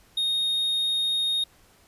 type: tone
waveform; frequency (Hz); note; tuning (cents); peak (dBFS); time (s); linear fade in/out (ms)
triangle; 3713; A#7; -8; -21; 0.17-1.44; 5
effects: pink hiss -58 dBFS RMS until 1.87 s + resampled to 32000 Hz

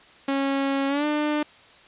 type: tone with pitch glide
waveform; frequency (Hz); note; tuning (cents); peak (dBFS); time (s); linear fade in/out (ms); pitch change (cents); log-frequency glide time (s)
sawtooth; 274.4 to 299.2; C#4 to D4; -17 to +32; -18; 0.28-1.43; 5; +149; 0.88-1.05
effects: white hiss -51 dBFS RMS until 1.87 s + resampled to 8000 Hz

